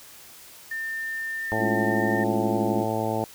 sine tone with pitch glide, 1800 to 1816.7 Hz, A6 to A#6, +39 to -45 cents, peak -28 dBFS, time 0.71-2.24 s, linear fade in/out 5 ms, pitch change +16 cents, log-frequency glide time 1.32-2.13 s
harmonic tone, 110 Hz, A2, in tune, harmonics 1 / 2 / 3 / 4 / 5 / 6 / 7 / 8, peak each -32 / -32 / -32 / -32 / -32 / -32 / -32 / -32 dBFS, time 1.52-3.24 s, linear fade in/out 0 ms
sine chord, Db major, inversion second, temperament equal, 207.7 / 277.2 / 349.2 Hz, Ab3 / Db4 / F4, 0 / 0 / 0 cents, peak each -28 / -31 / -28 dBFS, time 1.58-2.86 s, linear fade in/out 50 ms
effects white hiss -47 dBFS RMS until 3.34 s

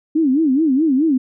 sine tone with vibrato, 289.5 Hz, D4, 25 cents flat, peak -12 dBFS, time 0.15-1.18 s, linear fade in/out 10 ms, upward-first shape sine, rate 4.7 Hz, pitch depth 220 cents each way, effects none

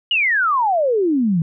sine exponential sweep, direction down, 2960 to 155.56 Hz, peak -14 dBFS, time 0.11-1.42 s, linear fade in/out 2 ms, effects none

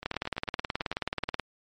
two click trains, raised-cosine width 0.3 ms, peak -13 / -22 dBFS, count 26 / 9, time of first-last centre 0.06-1.397 / 0.03-0.927 s, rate 18.7 / 8.92 Hz, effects MP3 48 kbps

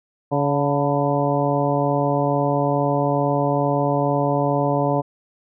harmonic tone with a mistuned harmonic, 142.3 Hz, C#3, 46 cents sharp, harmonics 1 / 2 / 3 / 4 / 5 / 6 / 7, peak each -23 / -24 / -26 / -23 / -25 / -27 / -29 dBFS, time 0.31-5.02 s, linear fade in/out 20 ms, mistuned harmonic 6, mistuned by +68 cents, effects none

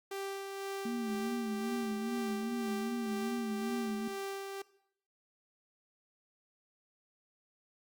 sawtooth tone with tremolo, 392.3 Hz, G4, 1 cent sharp, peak -33 dBFS, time 0.11-4.62 s, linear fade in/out 5 ms, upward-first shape sine, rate 2 Hz, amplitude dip 35%
sine tone with vibrato, 225.7 Hz, A3, 44 cents sharp, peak -34 dBFS, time 0.85-4.08 s, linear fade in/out 5 ms, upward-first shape sine, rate 2.5 Hz, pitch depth 94 cents each way
effects noise-tail reverb RT60 0.7 s tail -19 dB re dry + Opus 48 kbps

